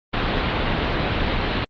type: low-pass noise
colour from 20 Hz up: pink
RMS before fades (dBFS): -22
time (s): 0.13-1.65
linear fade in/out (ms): 10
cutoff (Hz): 4000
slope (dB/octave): 48
effects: Opus 32 kbps